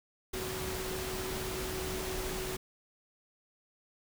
sine tone in noise, 374 Hz, F#4, 19 cents sharp, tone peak -39 dBFS, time 0.33-2.57 s, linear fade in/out 10 ms, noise pink, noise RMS -38 dBFS, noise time 0.33-2.57 s, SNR -4 dB, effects none

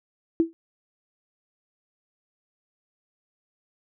sine tone with exponential decay, 329.6 Hz, E4, in tune, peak -13 dBFS, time 0.4-0.53 s, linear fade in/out 0 ms, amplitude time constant 27 ms, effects none

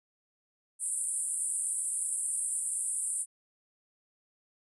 white band-pass noise, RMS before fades -33 dBFS, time 0.79-3.26 s, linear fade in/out 50 ms, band 8300 to 9900 Hz, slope 96 dB/octave, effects none

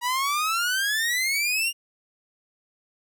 sawtooth exponential sweep, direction up, 956 to 2846 Hz, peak -19 dBFS, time 0.01-1.73 s, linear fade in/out 50 ms, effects none

